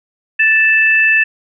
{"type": "tone pair together", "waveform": "sine", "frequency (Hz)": [1760, 2637], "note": ["A6", "E7"], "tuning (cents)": [0, 0], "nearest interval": "perfect fifth", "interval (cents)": 700, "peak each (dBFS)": -11, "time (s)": [0.39, 1.24], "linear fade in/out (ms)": 10, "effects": []}